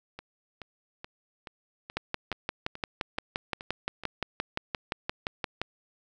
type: two click trains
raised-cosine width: 0.3 ms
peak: -13 / -24 dBFS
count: 22 / 10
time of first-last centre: 1.97-5.616 / 0.19-4.036 s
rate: 5.76 / 2.34 Hz
effects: none